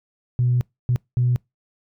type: tone bursts at uneven times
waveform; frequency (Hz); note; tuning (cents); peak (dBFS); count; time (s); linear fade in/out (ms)
sine; 123.2; B2; -4; -15; 3; 0.39-0.61 / 0.89-0.96 / 1.17-1.36; 0
effects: noise-tail reverb RT60 0.2 s tail -26 dB re dry + tanh soft clip ceiling -11 dBFS